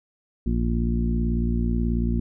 harmonic tone with a mistuned harmonic, 58.27 Hz, A#1, in tune, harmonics 1 / 2 / 3 / 4 / 5 / 6, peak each -23 / -30 / -29 / -26 / -39 / -35 dBFS, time 0.46-2.2 s, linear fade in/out 5 ms, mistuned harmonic 1, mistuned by -21 cents, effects none

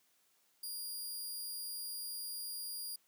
15% pulse tone, 4823 Hz, D8, 45 cents sharp, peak -34 dBFS, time 0.63-2.96 s, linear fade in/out 5 ms, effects white hiss -73 dBFS RMS until 3.07 s + high-pass 150 Hz 12 dB/octave

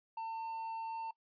triangle tone, 901 Hz, A5, 41 cents sharp, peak -36 dBFS, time 0.17-1.11 s, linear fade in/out 5 ms, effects noise-tail reverb RT60 0.1 s tail -21 dB re dry + resampled to 11025 Hz

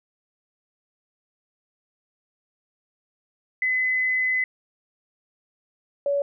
sine tone pair in turn, 2023 / 566.2 Hz, B6 / C#5, +41 / +37 cents, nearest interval octave + minor seventh, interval 2204 cents, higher first, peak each -20 dBFS, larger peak neither, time 3.62-4.44 / 6.06-6.22 s, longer first, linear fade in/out 2 ms, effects none

